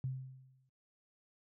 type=tone with exponential decay; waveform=sine; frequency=130.81 Hz; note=C3; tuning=in tune; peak=-32 dBFS; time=0.04-0.69 s; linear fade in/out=0 ms; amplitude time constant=140 ms; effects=high-pass 80 Hz 12 dB/octave